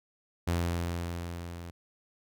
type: tone with level ramp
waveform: sawtooth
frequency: 85.9 Hz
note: F2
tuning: 28 cents flat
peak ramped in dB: -22 to -37 dBFS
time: 0.47-1.71 s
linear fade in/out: 10 ms
effects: none